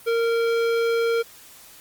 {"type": "tone with hard clipping", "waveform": "sine", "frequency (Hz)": 462.2, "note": "A#4", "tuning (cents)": -15, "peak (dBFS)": -21, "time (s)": [0.06, 1.23], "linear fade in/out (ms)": 20, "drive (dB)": 15, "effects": ["white hiss -47 dBFS RMS until 1.8 s", "Opus 32 kbps"]}